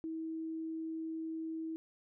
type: tone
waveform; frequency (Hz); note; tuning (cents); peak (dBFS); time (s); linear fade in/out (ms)
sine; 322.2; E4; -39; -37; 0.04-1.76; 0
effects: none